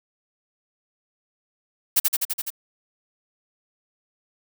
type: noise with echo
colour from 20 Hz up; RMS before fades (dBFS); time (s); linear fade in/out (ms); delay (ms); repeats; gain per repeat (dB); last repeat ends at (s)
blue; -17; 1.96-2; 10; 84; 6; -2; 2.504
effects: none